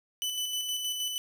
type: tone with tremolo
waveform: sawtooth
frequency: 2994 Hz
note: F#7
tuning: 20 cents sharp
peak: -26 dBFS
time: 0.22-1.18 s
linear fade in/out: 0 ms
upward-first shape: square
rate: 6.4 Hz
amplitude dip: 35%
effects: none